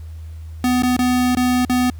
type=tone with dropouts; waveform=square; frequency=249.8 Hz; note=B3; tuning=20 cents sharp; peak=-15 dBFS; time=0.64-1.9 s; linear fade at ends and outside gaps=2 ms; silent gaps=0.823-0.833 / 0.966-0.99 / 1.35-1.37 / 1.65-1.696 s; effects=added 80 Hz sine -30 dBFS peak until 1.99 s + pink hiss -54 dBFS RMS until 1.99 s